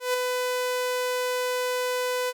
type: tone with ADSR envelope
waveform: sawtooth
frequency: 500 Hz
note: B4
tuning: 21 cents sharp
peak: -17 dBFS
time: 0-2.33 s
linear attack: 140 ms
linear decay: 5 ms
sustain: -4 dB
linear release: 42 ms
effects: none